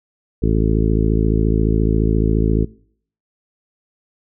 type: harmonic tone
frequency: 54.4 Hz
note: A1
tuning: 19 cents flat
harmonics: 1 / 2 / 3 / 4 / 5 / 6 / 7 / 8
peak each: -17 / -20 / -22 / -23 / -24 / -25 / -25 / -26 dBFS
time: 0.42-2.65 s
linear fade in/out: 10 ms
effects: noise-tail reverb RT60 0.6 s tail -23 dB re dry